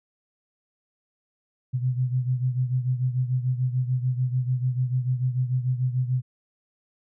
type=beating tone pair; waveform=sine; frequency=125.4 / 132.2 Hz; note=B2 / C3; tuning=+27 / +18 cents; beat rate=6.8 Hz; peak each=-23 / -28 dBFS; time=1.73-6.22 s; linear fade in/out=20 ms; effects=none